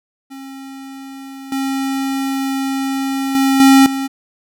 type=tone with level steps; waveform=square; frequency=270.1 Hz; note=C#4; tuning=45 cents flat; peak=-31 / -18 / -12 / -6 / -19 dBFS; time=0.3-4.08 s; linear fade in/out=20 ms; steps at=1.52 / 3.35 / 3.6 / 3.86 s; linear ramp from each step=2 ms; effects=none